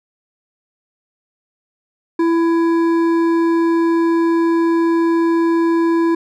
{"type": "tone with hard clipping", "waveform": "triangle", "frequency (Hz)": 333.2, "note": "E4", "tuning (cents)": 19, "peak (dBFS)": -14, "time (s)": [2.19, 6.15], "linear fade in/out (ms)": 5, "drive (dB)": 13, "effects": []}